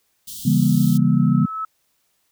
white band-stop noise, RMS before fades -34 dBFS, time 0.27-0.98 s, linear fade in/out 10 ms, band 230 to 3000 Hz, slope 96 dB/octave
sine chord, C# diminished seventh, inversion none, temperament just, 138.59 / 166.31 / 199.57 / 239.5 Hz, C#3 / E3 / G3 / Bb3, 0 / +16 / +31 / +47 cents, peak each -19 dBFS, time 0.45-1.46 s, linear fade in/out 10 ms
sine tone with exponential growth, 1300 Hz, E6, 24 cents flat, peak -22 dBFS, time 0.5-1.65 s, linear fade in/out 5 ms, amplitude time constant 250 ms
effects white hiss -67 dBFS RMS until 2.31 s

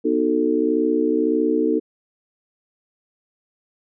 sine chord, B dominant seventh, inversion none, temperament just, 246.9 / 308.7 / 370.4 / 444.5 Hz, B3 / D#4 / F#4 / A4, 0 / -14 / +2 / +18 cents, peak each -24 / -20 / -25 / -21 dBFS, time 0.04-1.8 s, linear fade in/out 20 ms, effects none

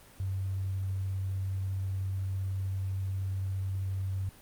sine tone, 95.6 Hz, G2, 43 cents flat, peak -30 dBFS, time 0.2-4.29 s, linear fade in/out 0 ms, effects pink hiss -55 dBFS RMS until 4.41 s + Opus 32 kbps

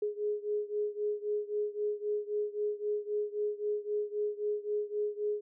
sine beating tone pair, 416.5 / 420.3 Hz, G#4 / G#4, +5 / +21 cents, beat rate 3.8 Hz, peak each -33 / -35 dBFS, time 0.02-5.41 s, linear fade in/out 5 ms, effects none

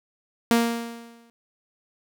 sawtooth tone with exponential decay, 233.1 Hz, A#3, in tune, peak -11 dBFS, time 0.51-1.3 s, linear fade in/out 0 ms, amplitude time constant 170 ms, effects none

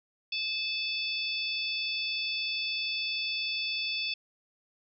harmonic tone with a mistuned harmonic, 870 Hz, A5, 20 cents flat, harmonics 3 / 4 / 5 / 6, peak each -33 / -35 / -37 / -39 dBFS, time 0.32-4.14 s, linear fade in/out 5 ms, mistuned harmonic 5, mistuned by +79 cents, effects none

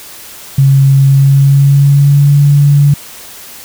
sine tone with pitch glide, 136.5 to 143.45 Hz, C#3 to D3, -26 to -40 cents, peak -3 dBFS, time 0.58-2.94 s, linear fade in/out 5 ms, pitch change +86 cents, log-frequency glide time 1.05-2.37 s, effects white hiss -31 dBFS RMS until 3.64 s

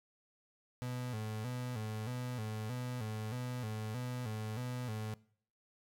35% pulse tone with vibrato, 116.2 Hz, A#2, 5 cents flat, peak -36 dBFS, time 0.82-5.14 s, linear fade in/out 0 ms, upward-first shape square, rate 1.6 Hz, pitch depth 120 cents each way, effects noise-tail reverb RT60 0.6 s tail -22 dB re dry

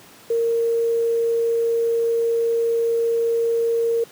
sine tone with quantisation, 462.5 Hz, A#4, 14 cents flat, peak -17 dBFS, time 0.3-4.04 s, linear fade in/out 5 ms, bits 7, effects pink hiss -46 dBFS RMS until 4.11 s + high-pass 150 Hz 12 dB/octave

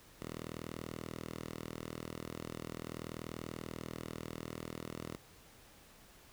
5% pulse tone with high-pass filter, 40.38 Hz, E1, 35 cents flat, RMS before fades -45 dBFS, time 0.22-5.17 s, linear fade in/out 0 ms, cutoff 93 Hz, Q 0.71, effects pink hiss -60 dBFS RMS until 6.32 s

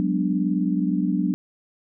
sine chord, G# half-diminished seventh, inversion third, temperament equal with one note detuned, 185 / 204.2 / 246.9 / 293.7 Hz, F#3 / G#3 / B3 / D4, 0 / -29 / 0 / 0 cents, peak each -23 / -27 / -27 / -25 dBFS, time 0-1.34 s, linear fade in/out 0 ms, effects none

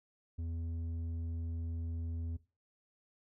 square tone with low-pass filter, 83.1 Hz, E2, 15 cents sharp, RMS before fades -39 dBFS, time 0.38-2.37 s, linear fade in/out 10 ms, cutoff 200 Hz, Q 0.94, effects noise-tail reverb RT60 0.3 s tail -18 dB re dry

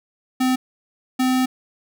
square tone pair in turn, 256.9 / 256.9 Hz, C4 / C4, -32 / -32 cents, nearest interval unison, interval 0 cents, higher neither, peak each -17 / -17 dBFS, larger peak neither, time 0.4-0.56 / 1.19-1.46 s, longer second, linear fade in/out 10 ms, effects none

